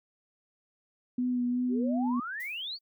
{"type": "tone with vibrato", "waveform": "sine", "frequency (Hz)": 246.9, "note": "B3", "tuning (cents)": 0, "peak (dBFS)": -26, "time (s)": [1.18, 2.2], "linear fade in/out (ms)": 5, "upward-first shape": "sine", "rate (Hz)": 2.7, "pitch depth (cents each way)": 21}
{"type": "exponential sweep", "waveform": "sine", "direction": "up", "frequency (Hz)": [349.2, 4699], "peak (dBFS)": -34, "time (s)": [1.68, 2.79], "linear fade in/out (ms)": 50}
{"type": "noise with exponential decay", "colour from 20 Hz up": "violet", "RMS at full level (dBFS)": -46, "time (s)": [2.4, 2.81], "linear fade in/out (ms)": 2, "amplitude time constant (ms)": 88}
{"effects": []}